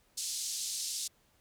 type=band-pass noise; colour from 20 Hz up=pink; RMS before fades=-37 dBFS; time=0.17-1.08 s; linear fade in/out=10 ms; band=4300 to 9900 Hz; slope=24 dB/octave; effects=pink hiss -69 dBFS RMS until 1.4 s